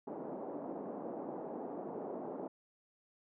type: band-pass noise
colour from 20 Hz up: pink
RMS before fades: -43 dBFS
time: 0.07-2.48 s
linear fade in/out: 5 ms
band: 230 to 800 Hz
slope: 24 dB/octave
effects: none